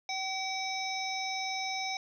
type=harmonic tone; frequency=763 Hz; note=G5; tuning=47 cents flat; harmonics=1 / 3 / 5 / 7 / 8; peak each=-36 / -37 / -41 / -39 / -45 dBFS; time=0.09-1.97 s; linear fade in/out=2 ms; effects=11-bit